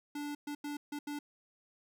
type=tone bursts at uneven times; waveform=square; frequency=291.8 Hz; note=D4; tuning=11 cents flat; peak=-38 dBFS; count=5; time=0.15-0.35 / 0.47-0.55 / 0.64-0.77 / 0.92-0.99 / 1.07-1.19 s; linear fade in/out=5 ms; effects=none